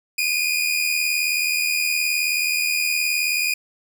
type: tone pair together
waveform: sawtooth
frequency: 2410 / 2489 Hz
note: D7 / D#7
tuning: +44 / 0 cents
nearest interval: minor second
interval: 56 cents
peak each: -19 dBFS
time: 0.18-3.54 s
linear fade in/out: 5 ms
effects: none